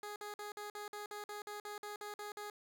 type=tone bursts; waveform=15% pulse; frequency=415.3 Hz; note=G#4; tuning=in tune; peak=-37 dBFS; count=14; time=0.03-2.5 s; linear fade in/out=2 ms; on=130 ms; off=50 ms; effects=none